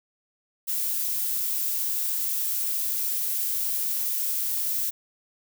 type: noise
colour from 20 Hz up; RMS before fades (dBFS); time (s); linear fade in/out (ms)
violet; -27; 0.67-4.91; 20
effects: none